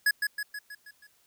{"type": "tone with echo", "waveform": "square", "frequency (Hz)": 1682, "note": "G#6", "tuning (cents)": 22, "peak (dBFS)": -21, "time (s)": [0.06, 0.11], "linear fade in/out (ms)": 5, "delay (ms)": 160, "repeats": 6, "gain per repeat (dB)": -5, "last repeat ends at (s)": 1.07, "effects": ["white hiss -66 dBFS RMS until 1.26 s"]}